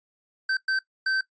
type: tone bursts at uneven times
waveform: square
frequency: 1548 Hz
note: G6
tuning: 22 cents flat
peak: -23 dBFS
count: 3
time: 0.49-0.57 / 0.68-0.79 / 1.06-1.21 s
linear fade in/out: 5 ms
effects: noise-tail reverb RT60 0.1 s tail -17 dB re dry + resampled to 16000 Hz